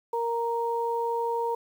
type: tone pair together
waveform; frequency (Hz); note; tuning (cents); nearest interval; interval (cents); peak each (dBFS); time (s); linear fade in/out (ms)
sine; 466.2 / 932.4; A#4 / A#5; 0 / 0; octave; 1200; -28; 0.13-1.55; 5
effects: 9-bit